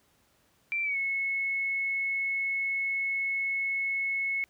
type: tone with pitch glide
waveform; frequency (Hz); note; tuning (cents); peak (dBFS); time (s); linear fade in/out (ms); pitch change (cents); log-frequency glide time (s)
sine; 2349 to 2192; D7 to C#7; 0 to -20; -27; 0.72-4.44; 0; -120; 0.83-0.97
effects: pink hiss -67 dBFS RMS until 4.49 s + high-pass 60 Hz 12 dB/octave